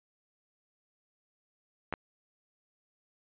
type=clicks; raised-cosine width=0.5 ms; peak=-18 / -19 dBFS; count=2; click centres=1.926 / 1.938 s; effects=resampled to 8000 Hz